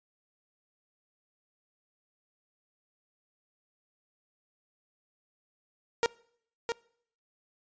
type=tone with echo; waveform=sawtooth; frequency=466.2 Hz; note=A#4; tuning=in tune; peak=-19 dBFS; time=6.03-6.06 s; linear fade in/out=0 ms; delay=660 ms; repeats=1; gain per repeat=-6 dB; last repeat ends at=6.72 s; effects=noise-tail reverb RT60 0.6 s tail -24 dB re dry + resampled to 16000 Hz